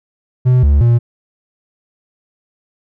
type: tone with pitch steps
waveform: triangle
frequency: 126.3 / 71.5 / 118.5 Hz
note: B2 / D2 / A#2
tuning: +39 / -46 / +29 cents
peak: -5 dBFS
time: 0.45-0.99 s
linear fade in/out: 20 ms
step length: 180 ms
effects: none